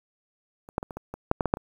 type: clicks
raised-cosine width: 1 ms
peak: -30 / -10 / -20 / -23 / -21 / -21 / -6 / -10 / -11 / -6 / -22 dBFS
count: 11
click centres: 0.689 / 0.781 / 0.829 / 0.908 / 0.97 / 1.14 / 1.314 / 1.408 / 1.457 / 1.539 / 1.571 s
effects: 8-bit